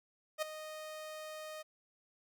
sawtooth tone with ADSR envelope, 620 Hz, D#5, 6 cents flat, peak -27 dBFS, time 0.38-1.63 s, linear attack 42 ms, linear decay 8 ms, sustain -13 dB, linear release 18 ms, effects none

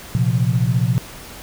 sine chord, Bb suspended second, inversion none, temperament just, 116.54 / 131.11 / 174.81 Hz, Bb2 / C3 / F3, 0 / +4 / +2 cents, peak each -18 / -18 / -22 dBFS, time 0.15-0.98 s, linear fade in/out 0 ms, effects pink hiss -37 dBFS RMS until 1.42 s

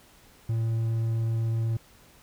triangle tone, 113.5 Hz, A#2, 46 cents flat, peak -22 dBFS, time 0.49-1.77 s, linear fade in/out 5 ms, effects pink hiss -56 dBFS RMS until 2.22 s

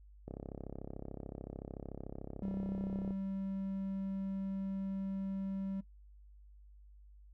click train, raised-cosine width 2 ms, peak -30 dBFS, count 96, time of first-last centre 0.28-3.107 s, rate 33.6 Hz
triangle tone, 193.6 Hz, G3, 21 cents flat, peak -34 dBFS, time 2.42-5.81 s, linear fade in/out 10 ms
effects noise-tail reverb RT60 0.1 s tail -19 dB re dry + added 50 Hz sine -55 dBFS peak until 7.33 s

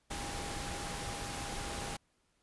sine tone in noise, 808 Hz, G#5, 48 cents flat, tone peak -46 dBFS, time 0.1-1.97 s, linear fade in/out 10 ms, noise pink, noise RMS -40 dBFS, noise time 0.1-1.97 s, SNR -9 dB, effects pink hiss -75 dBFS RMS until 2.42 s + resampled to 24000 Hz

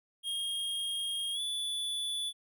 square tone with pitch glide, 3245 to 3458 Hz, G#7 to A7, -41 to -31 cents, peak -33 dBFS, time 0.23-2.33 s, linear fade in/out 50 ms, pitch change +110 cents, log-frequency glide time 1.33-1.4 s, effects none

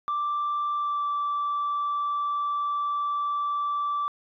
sine tone with pitch glide, 1174.7 to 1163.9 Hz, D6 to D6, 0 to -16 cents, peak -23 dBFS, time 0.08-4.08 s, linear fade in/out 0 ms, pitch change -16 cents, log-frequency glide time 0.76-1.05 s, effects tanh soft clip ceiling -22 dBFS

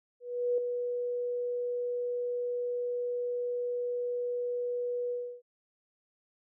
sine tone with ADSR envelope, 487.7 Hz, B4, 22 cents flat, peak -24 dBFS, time 0.2-5.42 s, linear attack 380 ms, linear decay 3 ms, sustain -6 dB, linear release 310 ms, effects none

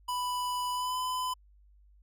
square tone with pitch glide, 991 to 1009.5 Hz, B5 to B5, +6 to +38 cents, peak -31 dBFS, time 0.08-1.34 s, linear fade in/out 10 ms, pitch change +32 cents, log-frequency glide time 0.72-0.97 s, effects added 50 Hz sine -57 dBFS peak until 2.02 s

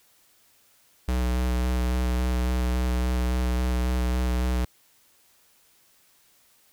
square tone with vibrato, 62 Hz, B1, 7 cents sharp, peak -23 dBFS, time 1.08-4.65 s, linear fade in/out 5 ms, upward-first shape square, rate 3.6 Hz, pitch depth 14 cents each way, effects white hiss -61 dBFS RMS until 6.72 s

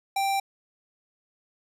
square tone, 785 Hz, G5, 2 cents sharp, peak -24 dBFS, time 0.16-0.4 s, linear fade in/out 5 ms, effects resampled to 32000 Hz

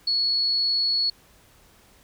sine tone, 4379 Hz, C#8, 22 cents flat, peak -20 dBFS, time 0.07-1.1 s, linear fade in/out 5 ms, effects pink hiss -56 dBFS RMS until 2.03 s

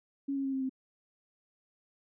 sine tone with pitch steps, 277.2 / 273.4 / 269.6 / 265.9 / 262.2 Hz, C#4 / C#4 / C#4 / C4 / C4, 0 / -24 / -48 / +28 / +4 cents, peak -30 dBFS, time 0.28-0.695 s, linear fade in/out 10 ms, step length 83 ms, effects none

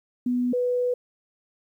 sine tone pair in turn, 246.9 / 493.8 Hz, B3 / B4, 0 / 0 cents, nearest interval octave, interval 1200 cents, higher second, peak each -21 dBFS, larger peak neither, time 0.26-0.53 / 0.53-0.94 s, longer second, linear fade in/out 5 ms, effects 10-bit

